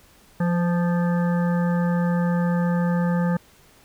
harmonic tone with a mistuned harmonic, 174.61 Hz, F3, in tune, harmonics 1 / 3 / 5 / 7 / 9 / 10, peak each -19 / -29 / -33 / -36 / -38 / -39 dBFS, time 0.4-3.37 s, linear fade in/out 5 ms, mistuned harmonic 3, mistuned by -27 cents, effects pink hiss -54 dBFS RMS until 3.84 s

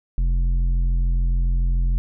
sine tone with tanh clipping, 43.49 Hz, F1, 6 cents flat, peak -18 dBFS, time 0.18-1.98 s, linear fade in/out 0 ms, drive 8 dB, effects none

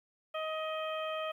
harmonic tone, 629 Hz, D#5, 19 cents sharp, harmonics 1 / 2 / 3 / 4 / 5, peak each -36 / -39 / -48 / -45 / -45 dBFS, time 0.34-1.32 s, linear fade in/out 10 ms, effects 11-bit

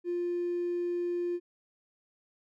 triangle tone with hard clipping, 350 Hz, F4, 4 cents sharp, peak -29 dBFS, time 0.04-1.4 s, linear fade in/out 50 ms, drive 3 dB, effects none

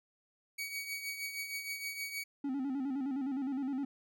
sawtooth tone with tremolo, 2256 Hz, C#7, 30 cents sharp, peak -32 dBFS, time 0.58-2.24 s, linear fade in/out 10 ms, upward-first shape triangle, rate 6.4 Hz, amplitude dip 65%
triangle tone with vibrato, 270 Hz, C#4, 45 cents flat, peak -31 dBFS, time 2.44-3.85 s, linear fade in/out 5 ms, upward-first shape square, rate 9.7 Hz, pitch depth 78 cents each way
effects none

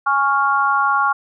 sine chord, Db major, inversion second, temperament equal with one note detuned, 828.2 / 1108.7 / 1396.9 Hz, Ab5 / Db6 / F6, -5 / 0 / 0 cents, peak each -20 / -17 / -18 dBFS, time 0.06-1.13 s, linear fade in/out 10 ms, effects none

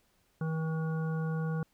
harmonic tone, 160.1 Hz, D#3, 50 cents sharp, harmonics 1 / 3 / 5 / 7 / 9, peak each -30 / -41 / -48 / -48 / -46 dBFS, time 0.41-1.63 s, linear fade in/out 2 ms, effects pink hiss -71 dBFS RMS until 1.73 s

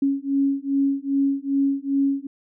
sine beating tone pair, 275.1 / 277.6 Hz, C#4 / C#4, -13 / +3 cents, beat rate 2.5 Hz, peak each -22 dBFS, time 0.02-2.27 s, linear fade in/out 5 ms, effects none

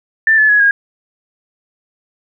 sine tone with pitch steps, 1777 / 1727.4 / 1679.2 / 1632.3 Hz, A6 / A6 / G#6 / G#6, +17 / -32 / +19 / -30 cents, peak -7 dBFS, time 0.27-0.71 s, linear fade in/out 2 ms, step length 110 ms, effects none

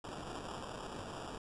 blue noise with sample-and-hold, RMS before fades -45 dBFS, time 0.04-1.38 s, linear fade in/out 2 ms, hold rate 2100 Hz, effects resampled to 22050 Hz

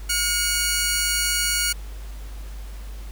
10% pulse tone pair together, 1439.6 / 2238 Hz, F#6 / C#7, -48 / +16 cents, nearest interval minor sixth, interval 764 cents, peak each -15 / -14 dBFS, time 0.09-1.73 s, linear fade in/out 10 ms, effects added 50 Hz sine -32 dBFS peak until 3.11 s + pink hiss -47 dBFS RMS until 3.11 s

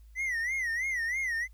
triangle tone with vibrato, 1975.5 Hz, B6, in tune, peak -27 dBFS, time 0.15-1.48 s, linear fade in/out 50 ms, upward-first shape sine, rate 3.1 Hz, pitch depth 150 cents each way, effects added 54 Hz sine -50 dBFS peak until 1.53 s + white hiss -72 dBFS RMS until 1.53 s

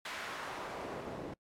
pink noise with band-pass filter sweep, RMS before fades -42 dBFS, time 0.05-1.34 s, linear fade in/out 5 ms, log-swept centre 2000 to 290 Hz, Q 0.91, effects noise-tail reverb RT60 0.1 s tail -24 dB re dry + MP3 96 kbps

